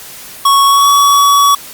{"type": "tone with pitch glide", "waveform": "square", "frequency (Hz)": [1108.7, 1132], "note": ["C#6", "C#6"], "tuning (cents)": [0, 36], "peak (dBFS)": -6, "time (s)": [0.45, 1.55], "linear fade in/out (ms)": 5, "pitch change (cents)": 36, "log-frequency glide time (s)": [0.65, 0.89], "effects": ["white hiss -31 dBFS RMS until 1.73 s", "Opus 48 kbps"]}